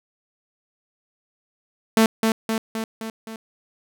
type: tone with echo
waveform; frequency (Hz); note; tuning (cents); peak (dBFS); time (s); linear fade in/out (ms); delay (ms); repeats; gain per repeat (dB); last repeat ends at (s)
sawtooth; 222.6; A3; +20; -9; 1.97-2.06; 2; 260; 5; -4; 3.36
effects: none